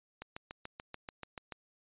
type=click train; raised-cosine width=0.3 ms; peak=-26 dBFS; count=10; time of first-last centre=0.22-1.522 s; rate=6.91 Hz; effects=resampled to 8000 Hz